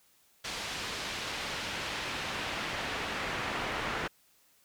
brown noise with band-pass filter sweep, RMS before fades -36 dBFS, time 0.44-4.08 s, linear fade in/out 10 ms, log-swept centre 4400 to 1800 Hz, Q 0.84, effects white hiss -66 dBFS RMS until 4.64 s

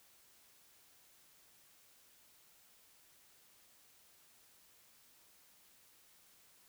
silence, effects white hiss -66 dBFS RMS until 6.68 s

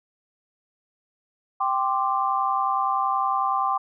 sine chord, G suspended fourth, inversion none, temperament just, 784 / 1045.3 / 1176 Hz, G5 / C6 / D6, 0 / -2 / +2 cents, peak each -25 dBFS, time 1.6-3.78 s, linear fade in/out 10 ms, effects none

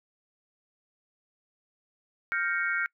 sine chord, G half-diminished seventh, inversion third, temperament equal, 1396.9 / 1568 / 1864.7 / 2217 Hz, F6 / G6 / Bb6 / Db7, 0 / 0 / 0 / 0 cents, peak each -30 / -31 / -34 / -33 dBFS, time 2.32-2.86 s, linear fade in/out 0 ms, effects noise-tail reverb RT60 0.1 s tail -25 dB re dry

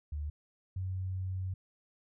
sine tone pair in turn, 74.2 / 93.49 Hz, D2 / F#2, +18 / +18 cents, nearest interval major third, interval 400 cents, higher second, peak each -34 / -33 dBFS, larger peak second, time 0.12-0.3 / 0.76-1.54 s, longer second, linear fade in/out 5 ms, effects none

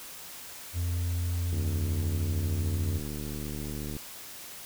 triangle tone with pitch glide, 86.8 to 88.52 Hz, F2 to F2, -10 to +24 cents, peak -25 dBFS, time 0.73-3.01 s, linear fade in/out 50 ms, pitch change +34 cents, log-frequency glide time 1.9-2.88 s
click train, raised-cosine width 3 ms, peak -25 dBFS, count 182, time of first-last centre 1.53-3.966 s, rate 74.3 Hz
effects white hiss -44 dBFS RMS until 4.65 s

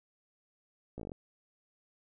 slowing click train, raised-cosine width 2 ms, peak -29 dBFS, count 8, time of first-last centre 0.98-1.118 s, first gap 16 ms, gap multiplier 1.07, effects none

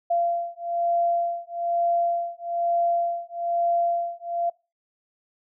sine beating tone pair, 687 / 688.1 Hz, F5 / F5, -29 / -26 cents, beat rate 1.1 Hz, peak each -25 dBFS, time 0.1-4.5 s, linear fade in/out 10 ms, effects noise-tail reverb RT60 0.3 s tail -24 dB re dry

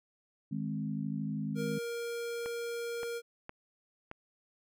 sine chord, Ab major, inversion second, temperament equal, 155.56 / 207.7 / 261.6 Hz, Eb3 / Ab3 / C4, 0 / 0 / 0 cents, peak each -37 / -36 / -39 dBFS, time 0.51-1.79 s, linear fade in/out 10 ms
square tone, 469.5 Hz, A#4, 12 cents sharp, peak -36 dBFS, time 1.55-3.22 s, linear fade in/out 50 ms
clicks, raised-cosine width 0.5 ms, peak -27 dBFS, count 4, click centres 2.46 / 3.032 / 3.494 / 4.114 s
effects none

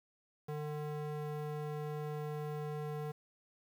square tone with band-pass filter, 150.1 Hz, D3, 38 cents sharp, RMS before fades -40 dBFS, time 0.48-3.12 s, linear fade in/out 10 ms, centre 460 Hz, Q 0.72, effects 10-bit

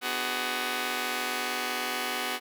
5% pulse chord, G# half-diminished seventh, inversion first, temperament just, 249.2 / 299 / 373.8 / 415.3 Hz, B3 / D4 / F#4 / G#4, +16 / +31 / +18 / 0 cents, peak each -23 / -28 / -23 / -25 dBFS, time 0.01-2.4 s, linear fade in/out 50 ms, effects none

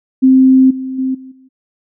sine tone with level steps, 261.6 Hz, C4, in tune, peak -4 / -19 / -13 / -30 / -41 dBFS, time 0.22-1.49 s, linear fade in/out 20 ms, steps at 0.7 / 0.98 / 1.14 / 1.31 s, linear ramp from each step 10 ms, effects none

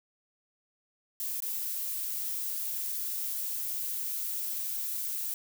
violet noise with dropouts, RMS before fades -34 dBFS, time 1.2-5.34 s, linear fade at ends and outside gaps 1 ms, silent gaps 1.404-1.422 s, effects none

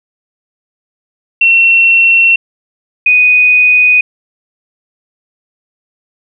sine tone pair in turn, 2715 / 2487 Hz, F7 / D#7, -50 / -1 cents, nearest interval major second, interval 151 cents, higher first, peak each -4 dBFS, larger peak neither, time 1.41-2.36 / 3.06-4.01 s, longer neither, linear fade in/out 5 ms, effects none

